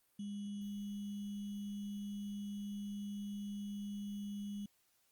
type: tone with sample-and-hold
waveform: sine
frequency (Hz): 203.3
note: G#3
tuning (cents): -37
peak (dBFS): -40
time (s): 0.19-4.66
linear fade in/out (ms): 5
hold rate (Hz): 3150
effects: white hiss -75 dBFS RMS until 5.11 s + Opus 32 kbps